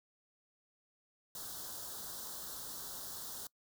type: band-stop noise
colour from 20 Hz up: white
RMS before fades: -45 dBFS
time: 1.35-3.47 s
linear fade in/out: 2 ms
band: 1600 to 3400 Hz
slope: 48 dB/octave
effects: noise-tail reverb RT60 0.1 s tail -23 dB re dry